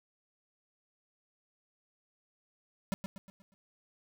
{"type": "tone with echo", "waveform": "square", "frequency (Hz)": 194.4, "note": "G3", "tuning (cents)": -14, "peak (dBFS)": -30, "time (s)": [2.92, 2.94], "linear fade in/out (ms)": 0, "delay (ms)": 120, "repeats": 5, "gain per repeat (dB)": -7, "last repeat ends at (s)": 3.54, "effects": []}